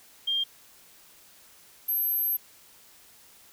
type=tone pair in turn; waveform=sine; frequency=3200 / 12443 Hz; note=G7 / G9; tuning=+35 / -14 cents; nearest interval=2 octaves; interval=2351 cents; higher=second; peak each=-24 dBFS; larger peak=neither; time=0.27-0.44 / 1.88-2.37 s; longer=second; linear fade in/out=10 ms; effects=white hiss -55 dBFS RMS until 3.52 s